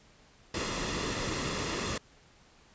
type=noise with comb filter; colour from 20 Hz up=pink; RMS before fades=-33 dBFS; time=0.54-1.98 s; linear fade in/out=5 ms; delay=1.3 ms; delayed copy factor=-0.5; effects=pink hiss -60 dBFS RMS until 2.74 s + resampled to 16000 Hz